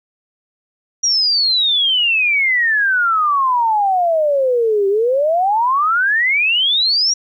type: exponential two-way sweep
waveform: sine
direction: down then up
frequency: 5780 to 386.7 to 5780 Hz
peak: -12 dBFS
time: 1.03-7.14 s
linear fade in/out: 10 ms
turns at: 4.88 s
effects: 9-bit